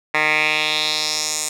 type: tone with band-pass filter sweep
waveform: 10% pulse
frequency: 153.4 Hz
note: D#3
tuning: 24 cents flat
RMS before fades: -20 dBFS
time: 0.14-1.49 s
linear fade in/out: 5 ms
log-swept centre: 1800 to 7800 Hz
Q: 2.8
effects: none